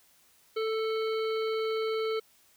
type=harmonic tone; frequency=441.3 Hz; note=A4; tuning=5 cents sharp; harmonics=1 / 3 / 5 / 7 / 9 / 10; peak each=-28 / -38 / -42 / -45 / -47 / -48 dBFS; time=0.56-2.2 s; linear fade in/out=10 ms; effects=white hiss -63 dBFS RMS until 2.56 s